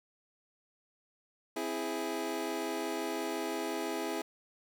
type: chord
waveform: 25% pulse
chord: C augmented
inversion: none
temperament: equal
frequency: 261.6 / 329.6 / 415.3 Hz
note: C4 / E4 / G#4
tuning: 0 / 0 / 0 cents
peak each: -37 / -33 / -34 dBFS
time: 1.56-4.22 s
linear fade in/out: 5 ms
effects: none